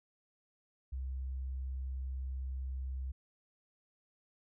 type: tone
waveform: sine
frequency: 65.41 Hz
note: C2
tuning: in tune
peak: -36 dBFS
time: 0.92-3.12 s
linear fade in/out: 10 ms
effects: none